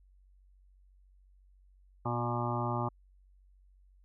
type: harmonic tone with a mistuned harmonic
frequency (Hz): 120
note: B2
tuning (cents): -49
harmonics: 1 / 2 / 3 / 5 / 6 / 7 / 8 / 9 / 10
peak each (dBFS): -34 / -39 / -40 / -41 / -44 / -38 / -42 / -40 / -40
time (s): 2.05-2.89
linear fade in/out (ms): 10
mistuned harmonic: 2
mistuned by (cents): +19
effects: added 47 Hz sine -59 dBFS peak until 4.04 s